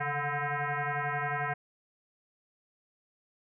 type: tone with frequency modulation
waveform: sine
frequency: 429.4 Hz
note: A4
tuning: 42 cents flat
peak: -29 dBFS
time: 0-1.54 s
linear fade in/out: 10 ms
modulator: 290 Hz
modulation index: 5.6
effects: none